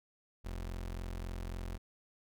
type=tone; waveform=30% pulse; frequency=43.65 Hz; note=F1; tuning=in tune; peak=-36 dBFS; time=0.44-1.78 s; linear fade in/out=20 ms; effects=none